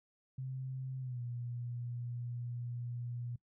sine tone with pitch glide, 130.81 to 120.65 Hz, C3 to B2, 0 to -40 cents, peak -38 dBFS, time 0.38-3.36 s, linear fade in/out 5 ms, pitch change -140 cents, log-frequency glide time 1-1.21 s, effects noise-tail reverb RT60 0.1 s tail -22 dB re dry

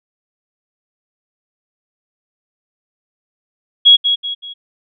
sine tone with echo, 3322 Hz, G#7, in tune, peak -3 dBFS, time 3.85-3.97 s, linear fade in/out 20 ms, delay 190 ms, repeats 3, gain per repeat -8 dB, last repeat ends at 4.54 s, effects none

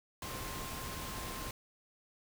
sine tone in noise, 1055 Hz, C6, 14 cents sharp, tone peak -48 dBFS, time 0.22-1.51 s, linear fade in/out 2 ms, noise pink, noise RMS -42 dBFS, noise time 0.22-1.51 s, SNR -9 dB, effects none

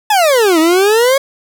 40% pulse exponential two-way sweep, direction down then up, 880 to 311.1 to 558 Hz, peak -7 dBFS, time 0.1-1.18 s, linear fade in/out 5 ms, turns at 0.59 s, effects none

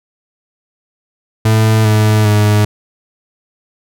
40% pulse tone with pitch steps, 110 / 107.49 / 105.03 Hz, A2 / A2 / G#2, 0 / -40 / +20 cents, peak -7 dBFS, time 1.45-2.65 s, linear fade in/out 5 ms, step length 400 ms, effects none

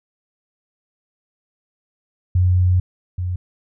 sine tone pair in turn, 90.7 / 90.29 Hz, F#2 / F#2, -34 / -42 cents, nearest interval unison, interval 8 cents, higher first, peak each -12 / -20 dBFS, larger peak first, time 2.35-2.8 / 3.18-3.36 s, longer first, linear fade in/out 5 ms, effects none

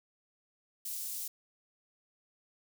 white high-pass noise, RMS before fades -39 dBFS, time 0.85-1.28 s, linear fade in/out 5 ms, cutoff 6300 Hz, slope 12 dB/octave, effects none

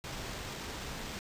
pink noise with sample-and-hold, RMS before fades -41 dBFS, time 0.04-1.19 s, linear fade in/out 0 ms, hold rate 11025 Hz, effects resampled to 32000 Hz

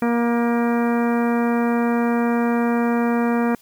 harmonic tone with a mistuned harmonic, 236.2 Hz, A#3, 23 cents sharp, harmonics 1 / 2 / 3 / 4 / 5 / 6 / 7 / 8 / 10, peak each -18 / -24 / -28 / -30 / -32 / -34 / -35 / -36 / -38 dBFS, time 0.02-3.55 s, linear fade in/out 2 ms, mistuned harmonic 7, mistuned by -27 cents, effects white hiss -53 dBFS RMS until 3.61 s

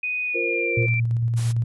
sine tone with pitch glide, 2489 to 2349 Hz, D#7 to D7, 0 to 0 cents, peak -23 dBFS, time 0.03-1 s, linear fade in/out 5 ms, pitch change -100 cents, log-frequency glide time 0.23-0.76 s
sine chord, F suspended fourth, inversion none, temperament just, 349.2 / 465.6 / 523.8 Hz, F4 / Bb4 / C5, 0 / -2 / +2 cents, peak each -28 / -27 / -31 dBFS, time 0.34-0.87 s, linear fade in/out 20 ms
sine tone with tremolo, 116.54 Hz, A#2, in tune, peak -18 dBFS, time 0.77-1.64 s, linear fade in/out 5 ms, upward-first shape square, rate 8.8 Hz, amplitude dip 25%
white noise, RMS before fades -36 dBFS, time 1.36-1.53 s, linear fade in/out 20 ms
effects resampled to 24000 Hz

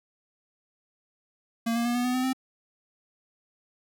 square tone with pitch steps, 230 / 234.8 / 239.8 / 244.8 / 249.9 / 255.2 / 260.6 Hz, A#3 / A#3 / A#3 / B3 / B3 / C4 / C4, -23 / +13 / +49 / -15 / +21 / -43 / -7 cents, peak -25 dBFS, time 1.66-2.332 s, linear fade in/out 10 ms, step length 96 ms, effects none

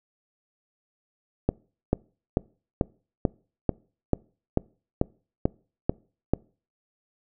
click train, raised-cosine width 2 ms, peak -7 dBFS, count 12, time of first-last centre 1.49-6.336 s, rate 2.27 Hz, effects noise-tail reverb RT60 0.4 s tail -25 dB re dry

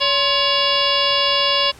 harmonic tone with a mistuned harmonic, 565 Hz, C#5, 33 cents sharp, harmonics 1 / 2 / 3 / 4 / 5 / 6 / 7 / 8 / 9, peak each -23 / -22 / -29 / -28 / -20 / -22 / -27 / -26 / -24 dBFS, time 0-1.72 s, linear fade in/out 20 ms, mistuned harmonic 2, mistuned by -110 cents, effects pink hiss -44 dBFS RMS until 1.79 s + low-pass 10000 Hz 12 dB/octave

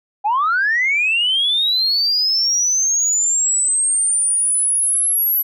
sine linear sweep, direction up, 790 to 11820 Hz, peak -13 dBFS, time 0.24-5.43 s, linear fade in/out 20 ms, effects tanh soft clip ceiling -10 dBFS

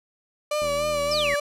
35% pulse tone with vibrato, 587.3 Hz, D5, in tune, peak -21 dBFS, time 0.51-1.4 s, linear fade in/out 5 ms, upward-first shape sine, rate 3.4 Hz, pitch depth 46 cents each way
click train, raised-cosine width 3 ms, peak -28 dBFS, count 60, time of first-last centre 0.62-1.339 s, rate 82.1 Hz
sine exponential sweep, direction down, 5588 to 1619 Hz, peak -24 dBFS, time 1.11-1.36 s, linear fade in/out 5 ms
effects low-pass 12000 Hz 12 dB/octave

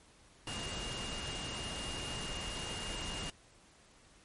sine tone in noise, 2834 Hz, F7, 25 cents sharp, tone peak -43 dBFS, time 0.47-3.3 s, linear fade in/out 2 ms, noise pink, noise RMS -41 dBFS, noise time 0.47-3.3 s, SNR -5 dB, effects pink hiss -62 dBFS RMS until 4.24 s + MP3 48 kbps

